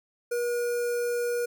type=tone with notch filter; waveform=square; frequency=480.1 Hz; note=B4; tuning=49 cents flat; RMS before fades=-28 dBFS; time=0.31-1.46 s; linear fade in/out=10 ms; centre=3300 Hz; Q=0.77; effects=none